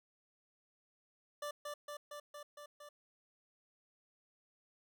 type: tone with echo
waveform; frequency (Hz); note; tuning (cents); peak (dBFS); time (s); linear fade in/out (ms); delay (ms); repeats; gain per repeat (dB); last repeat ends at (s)
25% pulse; 587.3; D5; 0; -36; 1.42-1.51; 5; 230; 6; -2; 2.89
effects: none